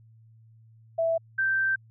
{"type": "tone pair in turn", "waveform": "sine", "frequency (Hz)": [659.3, 1562.7], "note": ["E5", "G6"], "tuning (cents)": [0, -6], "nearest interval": "octave + minor third", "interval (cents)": 1494, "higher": "second", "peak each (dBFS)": -22, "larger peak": "neither", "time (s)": [[0.98, 1.18], [1.38, 1.76]], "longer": "second", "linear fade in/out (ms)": 10, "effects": ["added 112 Hz sine -52 dBFS peak until 1.9 s"]}